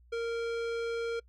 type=tone with tanh clipping; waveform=sine; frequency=463.7 Hz; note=A#4; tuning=9 cents flat; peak=-33 dBFS; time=0.12-1.2 s; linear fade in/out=10 ms; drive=18 dB; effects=noise-tail reverb RT60 0.1 s tail -25 dB re dry + added 60 Hz sine -57 dBFS peak until 1.28 s